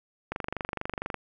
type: click train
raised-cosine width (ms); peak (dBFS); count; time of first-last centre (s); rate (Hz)
0.5; -16; 21; 0.32-1.143; 24.3
effects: none